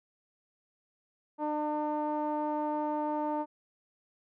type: tone with low-pass filter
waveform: sawtooth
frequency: 301 Hz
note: D4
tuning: 43 cents sharp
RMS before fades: -32 dBFS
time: 1.38-3.46 s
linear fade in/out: 50 ms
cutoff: 860 Hz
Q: 4.3
effects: none